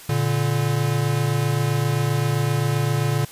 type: tone pair together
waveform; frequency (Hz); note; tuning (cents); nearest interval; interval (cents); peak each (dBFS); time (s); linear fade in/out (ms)
square; 116.54 / 144.18; A#2 / D3; 0 / -32; major third; 368; -23 / -22; 0.09-3.25; 5
effects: white hiss -42 dBFS RMS until 3.31 s + resampled to 32000 Hz